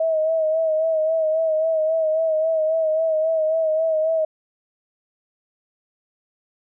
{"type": "tone with vibrato", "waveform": "sine", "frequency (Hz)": 637, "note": "D#5", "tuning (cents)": 41, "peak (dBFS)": -17, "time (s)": [0, 4.25], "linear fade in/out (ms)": 5, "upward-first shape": "sine", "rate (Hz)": 3.7, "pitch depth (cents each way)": 41, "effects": []}